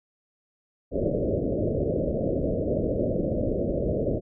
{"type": "low-pass noise", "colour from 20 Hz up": "white", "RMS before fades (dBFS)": -26, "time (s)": [0.91, 4.21], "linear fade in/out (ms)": 50, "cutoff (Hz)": 620, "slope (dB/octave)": 96, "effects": []}